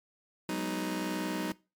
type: chord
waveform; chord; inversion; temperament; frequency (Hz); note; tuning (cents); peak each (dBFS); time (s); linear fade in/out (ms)
sawtooth; G# minor seventh; third; just; 186.89 / 207.7 / 249.2 / 311.5; F#3 / G#3 / B3 / D#4; +18 / 0 / +16 / +2; -32 / -37 / -35 / -31; 0.49-1.52; 2
effects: noise-tail reverb RT60 0.3 s tail -22 dB re dry + MP3 96 kbps